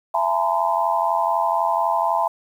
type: tone cluster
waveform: sine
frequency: 672 / 846 / 930 / 1022 Hz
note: E5 / G#5 / A#5 / C6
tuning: +33 / +32 / -4 / -41 cents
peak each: -23 dBFS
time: 0.14-2.28 s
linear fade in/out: 5 ms
effects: 8-bit